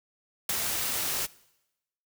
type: noise with ADSR envelope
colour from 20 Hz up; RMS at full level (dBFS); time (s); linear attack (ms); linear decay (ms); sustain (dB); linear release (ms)
white; -26; 0.49-1.27; 4; 17; -4; 23
effects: noise-tail reverb RT60 0.9 s tail -21 dB re dry

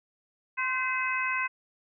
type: harmonic tone with a mistuned harmonic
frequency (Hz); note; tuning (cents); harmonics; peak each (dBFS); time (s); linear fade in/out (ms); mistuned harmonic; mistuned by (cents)
512; C5; -38; 2 / 3 / 4 / 5; -32 / -32 / -32 / -32; 0.57-1.48; 20; 2; +33
effects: none

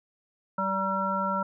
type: harmonic tone with a mistuned harmonic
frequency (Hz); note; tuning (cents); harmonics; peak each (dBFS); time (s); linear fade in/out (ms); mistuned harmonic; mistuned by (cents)
193.5; G3; -22; 1 / 3 / 5 / 7; -32 / -33 / -30 / -29; 0.58-1.43; 5; 5; -29
effects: none

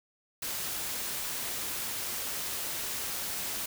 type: noise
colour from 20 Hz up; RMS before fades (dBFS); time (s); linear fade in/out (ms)
white; -35; 0.42-3.66; 5
effects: none

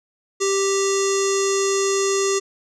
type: tone with low-pass filter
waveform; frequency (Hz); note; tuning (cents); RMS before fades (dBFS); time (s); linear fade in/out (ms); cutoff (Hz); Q
square; 392; G4; 0; -20; 0.4-2.4; 20; 6800; 6.4
effects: none

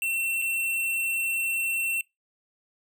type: tone with dropouts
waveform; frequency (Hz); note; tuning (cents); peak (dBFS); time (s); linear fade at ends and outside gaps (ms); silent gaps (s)
square; 2705; E7; +44; -26; 0.02-2.01; 1; 0.417-0.421
effects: noise-tail reverb RT60 0.2 s tail -24 dB re dry

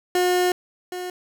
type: tone pair in turn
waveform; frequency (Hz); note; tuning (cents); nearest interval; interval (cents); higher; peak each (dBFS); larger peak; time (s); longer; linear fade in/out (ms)
30% pulse; 360 / 361.6; F#4 / F#4; -47 / -40; unison; 7; second; -15 / -26; first; 0.15-0.52 / 0.92-1.1; first; 2
effects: none

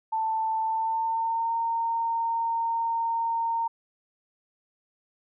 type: tone with pitch glide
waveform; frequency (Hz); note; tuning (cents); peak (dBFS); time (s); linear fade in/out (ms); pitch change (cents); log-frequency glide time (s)
sine; 886 to 918.8; A5 to A#5; +12 to -25; -24; 0.12-3.68; 10; +63; 0.62-1.53
effects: none

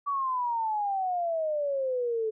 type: exponential sweep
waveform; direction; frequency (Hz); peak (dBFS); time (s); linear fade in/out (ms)
sine; down; 1149 to 431.1; -26; 0.06-2.31; 20
effects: none

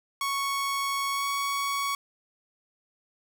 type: tone with pitch glide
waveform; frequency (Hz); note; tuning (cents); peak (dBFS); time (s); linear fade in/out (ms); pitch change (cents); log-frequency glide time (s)
sawtooth; 1108.7 to 1118.3; C#6 to C#6; 0 to +15; -23; 0.21-1.95; 2; +15; 1.11-1.27
effects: none

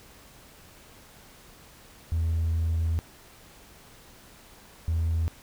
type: tone pair in turn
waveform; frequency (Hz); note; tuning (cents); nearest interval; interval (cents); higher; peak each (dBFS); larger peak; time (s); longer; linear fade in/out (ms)
triangle; 81.9 / 81.9; E2 / E2; -11 / -11; unison; 0; neither; -20; neither; 2.12-2.99 / 4.88-5.28; first; 0
effects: tanh soft clip ceiling -19 dBFS + pink hiss -52 dBFS RMS until 5.42 s

